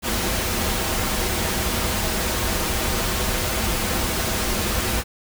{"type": "noise with comb filter", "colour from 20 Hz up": "pink", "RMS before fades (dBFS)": -23, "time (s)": [0.02, 5.04], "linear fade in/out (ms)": 50, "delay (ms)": 7, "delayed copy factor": -0.5, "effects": []}